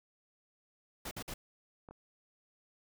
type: noise bursts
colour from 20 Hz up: pink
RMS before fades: -42 dBFS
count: 3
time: 1.05-1.34 s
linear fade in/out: 5 ms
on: 62 ms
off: 52 ms
type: clicks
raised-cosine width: 1 ms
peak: -36 / -37 dBFS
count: 2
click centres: 1.888 / 1.91 s
effects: none